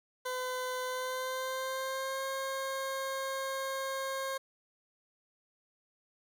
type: tone with pitch glide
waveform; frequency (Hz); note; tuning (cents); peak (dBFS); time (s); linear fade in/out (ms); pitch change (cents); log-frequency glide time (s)
20% pulse; 507 to 536.2; B4 to C5; +45 to +42; -29; 0.25-4.38; 10; +97; 0.84-2.24
effects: 10-bit